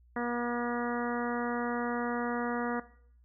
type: harmonic tone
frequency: 240 Hz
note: B3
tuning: 49 cents flat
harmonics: 1 / 2 / 3 / 4 / 5 / 6 / 7 / 8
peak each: -34 / -37 / -39 / -40 / -41 / -42 / -42 / -43 dBFS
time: 0.16-2.8 s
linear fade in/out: 5 ms
effects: noise-tail reverb RT60 0.6 s tail -17 dB re dry + added 60 Hz sine -58 dBFS peak until 3.24 s